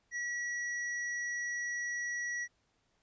square tone, 1930 Hz, B6, 40 cents flat, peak -35 dBFS, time 0.11-2.48 s, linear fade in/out 50 ms, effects pink hiss -75 dBFS RMS until 3.02 s + resampled to 16000 Hz

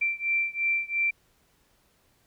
sine beating tone pair, 2349 / 2351.9 Hz, D7 / D7, 0 / +2 cents, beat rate 2.9 Hz, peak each -27 / -28 dBFS, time 0.01-1.11 s, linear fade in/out 10 ms, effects pink hiss -66 dBFS RMS until 2.26 s

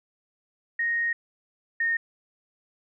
sine tone pair in turn, 1864.7 / 1841.2 Hz, A#6 / A#6, 0 / -22 cents, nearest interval unison, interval 22 cents, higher first, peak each -23 / -22 dBFS, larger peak second, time 0.79-1.13 / 1.8-1.97 s, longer first, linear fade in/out 5 ms, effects none

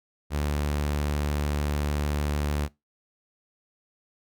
sawtooth tone, 73.42 Hz, D2, in tune, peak -21 dBFS, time 0.3-2.69 s, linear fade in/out 50 ms, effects noise-tail reverb RT60 0.2 s tail -21 dB re dry

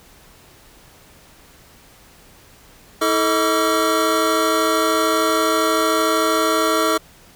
square tone cluster, 324 / 437.7 / 633 / 1147 / 1366 Hz, E4 / A4 / D#5 / D6 / F6, -30 / -9 / +30 / -41 / -39 cents, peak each -23 dBFS, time 3.01-6.98 s, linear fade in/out 10 ms, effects pink hiss -48 dBFS RMS until 7.35 s

